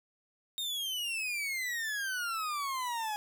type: exponential sweep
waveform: 40% pulse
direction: down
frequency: 3729 to 830.6 Hz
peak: -32 dBFS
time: 0.58-3.16 s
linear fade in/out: 0 ms
effects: none